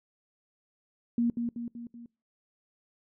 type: tone with echo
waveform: sine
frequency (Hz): 236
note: A#3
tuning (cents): +22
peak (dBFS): -23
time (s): 1.18-1.3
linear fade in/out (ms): 2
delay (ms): 190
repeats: 4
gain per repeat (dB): -5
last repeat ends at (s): 2.06
effects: noise-tail reverb RT60 0.4 s tail -26 dB re dry